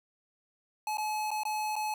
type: tone with dropouts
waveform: square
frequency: 855 Hz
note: A5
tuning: 50 cents flat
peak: -31 dBFS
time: 0.87-1.94 s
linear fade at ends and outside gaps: 2 ms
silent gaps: 0.972-0.982 / 1.306-1.314 / 1.434-1.452 / 1.756-1.763 s
effects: none